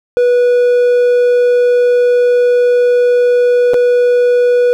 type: tone with dropouts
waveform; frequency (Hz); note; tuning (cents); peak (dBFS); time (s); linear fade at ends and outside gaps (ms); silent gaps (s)
triangle; 488.9; B4; -18; -5; 0.17-4.73; 0; 3.735-3.742
effects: none